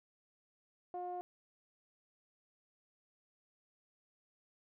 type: tone with low-pass filter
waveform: sawtooth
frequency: 357.5 Hz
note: F4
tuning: 41 cents sharp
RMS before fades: -42 dBFS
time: 0.94-1.21 s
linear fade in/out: 0 ms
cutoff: 720 Hz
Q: 4.4
effects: none